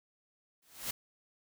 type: noise with exponential growth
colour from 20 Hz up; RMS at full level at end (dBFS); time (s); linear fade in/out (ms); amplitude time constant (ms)
white; -33; 0.62-0.91; 5; 63
effects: none